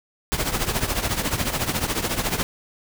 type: noise with tremolo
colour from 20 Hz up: pink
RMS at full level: -21 dBFS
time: 0.32-2.43 s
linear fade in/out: 0 ms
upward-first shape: triangle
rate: 14 Hz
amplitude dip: 80%
effects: none